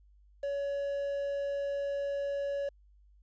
triangle tone with quantisation, 563 Hz, C#5, 27 cents sharp, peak -29 dBFS, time 0.43-2.69 s, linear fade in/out 5 ms, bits 9, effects added 50 Hz sine -58 dBFS peak until 3.22 s + resampled to 16000 Hz

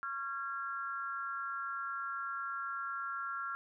sine tone with amplitude modulation, 1374 Hz, F6, 29 cents flat, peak -32 dBFS, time 0.03-3.55 s, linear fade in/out 0 ms, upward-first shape sine, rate 270 Hz, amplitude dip 95%, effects none

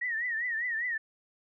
sine tone with vibrato, 1881 Hz, A#6, 15 cents sharp, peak -29 dBFS, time 0.01-0.98 s, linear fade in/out 10 ms, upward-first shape triangle, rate 5 Hz, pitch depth 130 cents each way, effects none

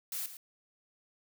blue noise with echo, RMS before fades -37 dBFS, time 0.12-0.26 s, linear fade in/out 2 ms, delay 110 ms, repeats 1, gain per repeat -11 dB, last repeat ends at 0.37 s, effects none

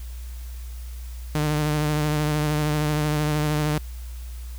sawtooth tone with vibrato, 150.7 Hz, D3, 45 cents sharp, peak -17 dBFS, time 1.35-3.78 s, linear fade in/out 0 ms, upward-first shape triangle, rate 13 Hz, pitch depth 35 cents each way, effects added 60 Hz sine -32 dBFS peak until 4.58 s + white hiss -49 dBFS RMS until 4.58 s

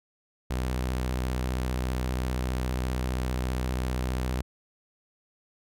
sawtooth tone with vibrato, 63.1 Hz, B1, 38 cents sharp, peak -23 dBFS, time 0.5-4.42 s, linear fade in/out 10 ms, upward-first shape triangle, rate 15 Hz, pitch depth 62 cents each way, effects none

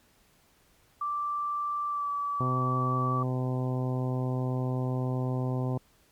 sine tone with pitch glide, 1172 to 1150.5 Hz, D6 to D6, -4 to -36 cents, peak -28 dBFS, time 1.01-3.23 s, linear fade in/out 5 ms, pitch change -32 cents, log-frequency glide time 1.88-2.1 s
harmonic tone, 127.8 Hz, C3, 40 cents flat, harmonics 1 / 2 / 3 / 4 / 5 / 6 / 7 / 8, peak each -28 / -34 / -38 / -40 / -42 / -44 / -45 / -46 dBFS, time 2.4-5.78 s, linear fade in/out 5 ms
effects pink hiss -64 dBFS RMS until 6.11 s + MP3 96 kbps

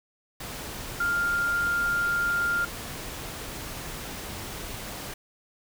sine tone in noise, 1400 Hz, F6, 4 cents sharp, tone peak -23 dBFS, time 1-2.65 s, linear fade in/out 5 ms, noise pink, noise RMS -37 dBFS, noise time 0.4-5.14 s, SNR +11 dB, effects none

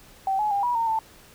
sine tone with pitch steps, 773 / 846 / 803 / 970 / 917 / 887 Hz, G5 / G#5 / G5 / B5 / A#5 / A5, -24 / +32 / +41 / -31 / -29 / +14 cents, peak -21 dBFS, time 0.27-0.99 s, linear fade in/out 2 ms, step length 120 ms, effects pink hiss -51 dBFS RMS until 1.34 s

